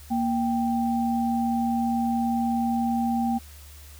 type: tone pair together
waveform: sine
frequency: 234.2 / 785 Hz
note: A#3 / G5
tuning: +8 / +2 cents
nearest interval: octave + major sixth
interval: 2094 cents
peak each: -23 / -27 dBFS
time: 0.1-3.39 s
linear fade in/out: 20 ms
effects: added 73 Hz sine -44 dBFS peak until 3.99 s + white hiss -50 dBFS RMS until 3.99 s